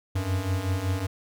square beating tone pair, 90.7 / 96 Hz, F#2 / G2, -34 / -36 cents, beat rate 5.3 Hz, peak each -31 / -27 dBFS, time 0.15-1.07 s, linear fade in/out 10 ms, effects none

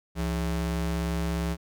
square ring-modulated tone, 120 Hz, B2, 49 cents flat, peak -24 dBFS, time 0.15-1.57 s, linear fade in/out 50 ms, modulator 51.4 Hz, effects none

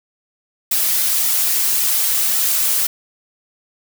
blue noise with flanger, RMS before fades -17 dBFS, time 0.71-2.87 s, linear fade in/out 5 ms, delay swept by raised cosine 1.8 to 5.7 ms, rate 1.8 Hz, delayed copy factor -0.75, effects none

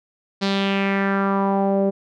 sawtooth tone with low-pass filter sweep, 196.5 Hz, G3, 4 cents sharp, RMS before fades -20 dBFS, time 0.41-1.91 s, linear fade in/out 20 ms, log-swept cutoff 4500 to 510 Hz, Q 3.1, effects none

